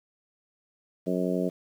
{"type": "harmonic tone", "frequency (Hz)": 91, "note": "F#2", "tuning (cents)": -28, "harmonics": [2, 3, 4, 5, 6, 7], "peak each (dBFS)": [-29, -31, -32, -33, -34, -34], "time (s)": [1.06, 1.5], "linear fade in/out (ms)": 20, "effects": ["9-bit"]}